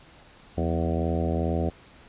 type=harmonic tone with a mistuned harmonic; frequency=82.41 Hz; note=E2; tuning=in tune; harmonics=1 / 2 / 3 / 4 / 5 / 6 / 7 / 8 / 9; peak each=-27 / -30 / -32 / -33 / -34 / -35 / -35 / -36 / -37 dBFS; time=0.57-1.7 s; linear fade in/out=10 ms; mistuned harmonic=2; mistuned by=+82 cents; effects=pink hiss -52 dBFS RMS until 2.08 s + resampled to 8000 Hz